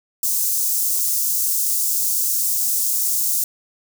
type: high-pass noise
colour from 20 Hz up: white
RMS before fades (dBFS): -20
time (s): 0.23-3.44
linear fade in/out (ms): 2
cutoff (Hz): 6000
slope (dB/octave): 24
effects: none